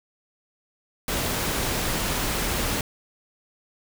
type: noise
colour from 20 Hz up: pink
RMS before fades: -26 dBFS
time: 1.08-2.81 s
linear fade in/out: 2 ms
effects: none